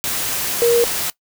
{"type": "tone in noise", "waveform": "sine", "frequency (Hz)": 471.9, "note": "A#4", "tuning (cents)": 21, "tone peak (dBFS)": -11, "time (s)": [0.62, 0.84], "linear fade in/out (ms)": 0, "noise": "white", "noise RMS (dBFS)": -22, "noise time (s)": [0.04, 1.1], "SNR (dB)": 8, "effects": ["noise-tail reverb RT60 0.1 s tail -20 dB re dry"]}